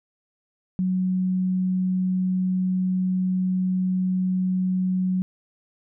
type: tone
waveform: sine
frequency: 185 Hz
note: F#3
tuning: in tune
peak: -20 dBFS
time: 0.79-5.22 s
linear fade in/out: 0 ms
effects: none

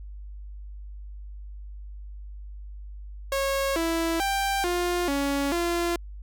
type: tone with pitch steps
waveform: sawtooth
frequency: 547 / 330.7 / 787 / 352.8 / 280.4 / 344 Hz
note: C#5 / E4 / G5 / F4 / C#4 / F4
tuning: -23 / +6 / +7 / +18 / +20 / -26 cents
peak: -20 dBFS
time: 3.32-5.96 s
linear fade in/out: 2 ms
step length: 440 ms
effects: added 50 Hz sine -37 dBFS peak until 6.22 s

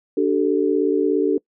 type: chord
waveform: sine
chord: D suspended fourth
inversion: none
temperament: equal with one note detuned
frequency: 293.7 / 383 / 440 Hz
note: D4 / G4 / A4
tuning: 0 / -40 / 0 cents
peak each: -20 dBFS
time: 0.17-1.38 s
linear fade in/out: 5 ms
effects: noise-tail reverb RT60 0.1 s tail -24 dB re dry

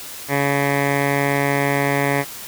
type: tone with low-pass filter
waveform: 10% pulse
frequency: 140.8 Hz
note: C#3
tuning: 27 cents sharp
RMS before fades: -19 dBFS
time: 0.28-2.25 s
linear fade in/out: 50 ms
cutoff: 2000 Hz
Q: 2.6
effects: white hiss -34 dBFS RMS until 2.47 s

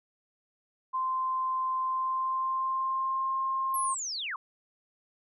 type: tone with pitch glide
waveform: sine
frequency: 1040 to 1062.5 Hz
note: C6 to C6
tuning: -11 to +26 cents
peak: -27 dBFS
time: 0.93-3.95 s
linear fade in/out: 20 ms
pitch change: +37 cents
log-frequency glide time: 1.78-3.36 s
type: linear sweep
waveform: sine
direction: down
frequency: 11540 to 987.8 Hz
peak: -32 dBFS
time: 3.74-4.36 s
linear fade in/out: 2 ms
effects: none

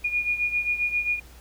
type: beating tone pair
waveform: sine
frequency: 2437 / 2444.5 Hz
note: D#7 / D#7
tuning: -37 / -31 cents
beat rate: 7.5 Hz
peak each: -24 / -29 dBFS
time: 0.04-1.2 s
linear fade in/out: 10 ms
effects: added 60 Hz sine -46 dBFS peak until 1.4 s + pink hiss -52 dBFS RMS until 1.4 s

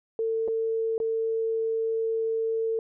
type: tone with dropouts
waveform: sine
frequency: 449.2 Hz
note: A4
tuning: 36 cents sharp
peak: -24 dBFS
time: 0.19-2.79 s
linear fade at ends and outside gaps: 1 ms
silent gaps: 0.478-0.483 / 0.98-1.001 s
effects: none

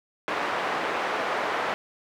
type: band-pass noise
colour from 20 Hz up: pink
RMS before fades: -28 dBFS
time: 0.28-1.74 s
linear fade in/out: 0 ms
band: 550 to 1800 Hz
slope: 12 dB/octave
effects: none

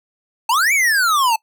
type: exponential two-way sweep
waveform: square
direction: up then down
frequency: 864 to 2349 to 864 Hz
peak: -14 dBFS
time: 0.49-1.36 s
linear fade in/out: 5 ms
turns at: 0.73 s
effects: noise-tail reverb RT60 0.1 s tail -23 dB re dry

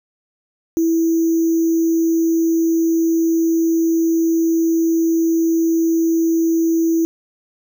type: tone with sample-and-hold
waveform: sine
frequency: 329.6 Hz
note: E4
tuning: in tune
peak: -13 dBFS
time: 0.77-7.05 s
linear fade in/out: 0 ms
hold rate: 6300 Hz
effects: none

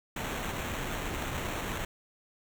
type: noise with sample-and-hold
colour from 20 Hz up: pink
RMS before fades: -35 dBFS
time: 0.16-1.85 s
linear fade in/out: 5 ms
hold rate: 4900 Hz
effects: none

